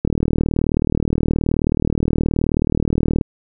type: click train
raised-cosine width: 3 ms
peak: -4 dBFS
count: 124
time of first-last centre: 0.05-3.212 s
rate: 38.9 Hz
effects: none